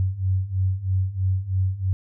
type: beating tone pair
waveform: sine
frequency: 92.5 / 95.6 Hz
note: F#2 / G2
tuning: 0 / -43 cents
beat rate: 3.1 Hz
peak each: -25 / -22 dBFS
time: 0-1.93 s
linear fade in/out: 0 ms
effects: none